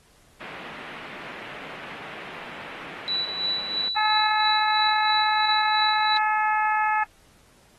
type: band-pass noise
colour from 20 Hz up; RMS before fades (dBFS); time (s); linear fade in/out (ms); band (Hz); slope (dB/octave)
white; -40; 0.4-3.89; 10; 130 to 2600; 24
type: tone with tremolo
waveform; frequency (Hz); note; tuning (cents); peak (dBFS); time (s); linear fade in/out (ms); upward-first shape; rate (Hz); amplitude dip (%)
sine; 3951; B7; 0; -22; 3.08-6.17; 0; sine; 3; 60
type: harmonic tone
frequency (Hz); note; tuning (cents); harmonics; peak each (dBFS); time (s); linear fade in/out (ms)
429; A4; -44; 2 / 3 / 4 / 5 / 6; -22 / -27 / -27 / -33 / -36; 3.96-7.04; 5
effects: pink hiss -58 dBFS RMS until 7.78 s + AAC 32 kbps